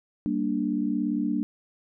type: chord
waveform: sine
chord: G minor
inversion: none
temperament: equal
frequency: 196 / 233.1 / 293.7 Hz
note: G3 / Bb3 / D4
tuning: 0 / 0 / 0 cents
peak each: -30 / -28 / -27 dBFS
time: 0.26-1.43 s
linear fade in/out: 0 ms
effects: none